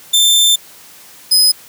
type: tone pair in turn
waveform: sawtooth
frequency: 3563 / 5039 Hz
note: A7 / D#8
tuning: +21 / +21 cents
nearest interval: tritone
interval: 600 cents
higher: second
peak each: -5 dBFS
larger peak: neither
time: 0.13-0.56 / 1.31-1.52 s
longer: first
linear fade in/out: 10 ms
effects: white hiss -40 dBFS RMS until 1.68 s + high-pass 80 Hz 12 dB/octave